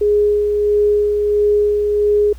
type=tone with tremolo; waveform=sine; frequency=415.3 Hz; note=G#4; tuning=in tune; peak=-10 dBFS; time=0.01-2.33 s; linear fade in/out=5 ms; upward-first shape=sine; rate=1.5 Hz; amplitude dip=35%; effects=added 60 Hz sine -32 dBFS peak until 2.38 s + pink hiss -49 dBFS RMS until 2.38 s